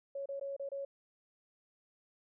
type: tone with dropouts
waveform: sine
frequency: 554.4 Hz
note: C#5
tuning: in tune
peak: -37 dBFS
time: 0.15-0.85 s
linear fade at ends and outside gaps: 5 ms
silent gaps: 0.258-0.288 / 0.397-0.411 / 0.565-0.596 / 0.69-0.717 s
effects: none